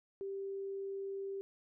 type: tone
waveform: sine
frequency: 392 Hz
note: G4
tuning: in tune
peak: -38 dBFS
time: 0.21-1.41 s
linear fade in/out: 0 ms
effects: none